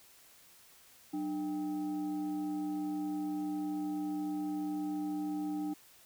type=tone with frequency modulation; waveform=sine; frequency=301 Hz; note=D4; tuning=43 cents sharp; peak=-33 dBFS; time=1.13-5.74 s; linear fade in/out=10 ms; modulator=488 Hz; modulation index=0.5; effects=white hiss -60 dBFS RMS until 6.05 s